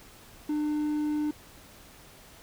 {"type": "tone", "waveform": "triangle", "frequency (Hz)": 300, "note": "D4", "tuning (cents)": 37, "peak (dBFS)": -24, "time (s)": [0.49, 1.31], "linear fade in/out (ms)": 5, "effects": ["pink hiss -52 dBFS RMS until 2.42 s"]}